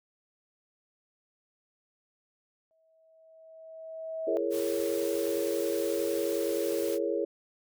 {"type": "tone with exponential growth", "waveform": "sine", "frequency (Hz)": 645, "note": "E5", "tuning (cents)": -38, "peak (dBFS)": -28, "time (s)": [2.71, 4.37], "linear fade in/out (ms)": 0, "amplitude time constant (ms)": 360}
{"type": "chord", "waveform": "sine", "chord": "A# half-diminished seventh", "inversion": "second", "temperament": "equal with one note detuned", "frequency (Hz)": [336.2, 415.3, 466.2, 554.4], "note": ["E4", "G#4", "A#4", "C#5"], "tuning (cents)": [34, 0, 0, 0], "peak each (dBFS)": [-33, -32, -33, -33], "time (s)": [4.27, 7.25], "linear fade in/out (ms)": 5}
{"type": "noise", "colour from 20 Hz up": "white", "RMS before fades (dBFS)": -42, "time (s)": [4.5, 6.99], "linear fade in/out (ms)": 50}
{"effects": []}